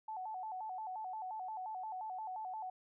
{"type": "tone with vibrato", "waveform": "sine", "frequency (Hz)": 805, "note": "G5", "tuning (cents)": 46, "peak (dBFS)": -40, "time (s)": [0.08, 2.7], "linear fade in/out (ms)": 5, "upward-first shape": "square", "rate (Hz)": 5.7, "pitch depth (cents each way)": 140, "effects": []}